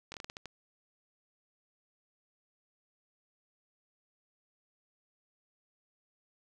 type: slowing click train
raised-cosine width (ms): 0.2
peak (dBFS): -25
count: 8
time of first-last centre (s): 0.12-0.457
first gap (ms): 21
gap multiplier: 1.27
effects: 11-bit